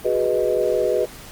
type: chord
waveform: sine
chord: G# minor seventh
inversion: third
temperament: equal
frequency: 370 / 415.3 / 493.9 / 622.3 Hz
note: F#4 / G#4 / B4 / D#5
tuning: 0 / 0 / 0 / 0 cents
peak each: -24 / -23 / -21 / -23 dBFS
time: 0.04-1.06 s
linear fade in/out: 20 ms
effects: pink hiss -40 dBFS RMS until 1.31 s + Opus 32 kbps